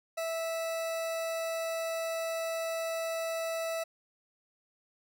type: tone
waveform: 40% pulse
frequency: 656 Hz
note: E5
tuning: 9 cents flat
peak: -31 dBFS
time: 0.17-3.84 s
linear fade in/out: 10 ms
effects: none